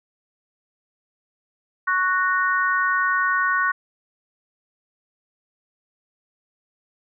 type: harmonic tone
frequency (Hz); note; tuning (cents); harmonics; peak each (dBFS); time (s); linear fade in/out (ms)
370; F#4; 0; 3 / 4 / 5; -22 / -21 / -25; 1.87-3.72; 10
effects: none